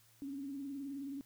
sine tone with vibrato, 277.2 Hz, C#4, in tune, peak -40 dBFS, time 0.22-1.21 s, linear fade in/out 0 ms, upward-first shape sine, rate 19 Hz, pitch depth 63 cents each way, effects added 113 Hz sine -70 dBFS peak until 1.25 s + white hiss -67 dBFS RMS until 1.25 s

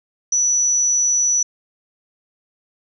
sine tone with amplitude modulation, 5920 Hz, F#8, in tune, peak -13 dBFS, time 0.32-1.43 s, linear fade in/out 5 ms, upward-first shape sine, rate 267 Hz, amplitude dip 25%, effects none

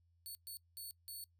5% pulse tone bursts at uneven times, 4435 Hz, C#8, in tune, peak -39 dBFS, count 4, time 0.26-0.35 / 0.47-0.57 / 0.77-0.91 / 1.08-1.24 s, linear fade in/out 0 ms, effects noise-tail reverb RT60 0.1 s tail -21 dB re dry + added 85 Hz sine -70 dBFS peak until 1.39 s

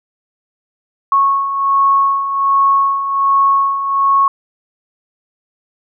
sine beating tone pair, 1100 / 1101.3 Hz, C#6 / C#6, -14 / -12 cents, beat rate 1.3 Hz, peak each -18 / -11 dBFS, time 1.12-4.28 s, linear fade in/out 2 ms, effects none

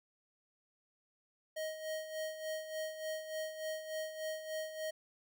square tone with tremolo, 628 Hz, D#5, 16 cents sharp, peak -37 dBFS, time 1.56-4.91 s, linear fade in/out 10 ms, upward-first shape sine, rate 3.4 Hz, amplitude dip 65%, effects none

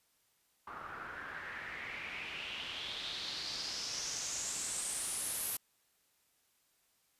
white noise with low-pass filter sweep, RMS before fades -41 dBFS, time 0.67-5.57 s, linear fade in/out 5 ms, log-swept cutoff 1200 to 12000 Hz, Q 4.5, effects white hiss -74 dBFS RMS until 7.19 s + resampled to 32000 Hz

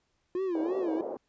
triangle tone with vibrato, 349.2 Hz, F4, in tune, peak -26 dBFS, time 0.35-1.01 s, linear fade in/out 2 ms, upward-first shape sine, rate 3 Hz, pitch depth 170 cents each way
pink band-pass noise, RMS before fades -36 dBFS, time 0.55-1.17 s, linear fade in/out 2 ms, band 360 to 640 Hz, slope 24 dB/octave
effects pink hiss -75 dBFS RMS until 1.28 s + resampled to 16000 Hz

